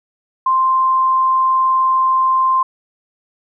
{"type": "tone", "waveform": "sine", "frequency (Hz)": 1046.5, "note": "C6", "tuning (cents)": 0, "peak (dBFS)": -11, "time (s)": [0.46, 2.63], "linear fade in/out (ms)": 5, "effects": []}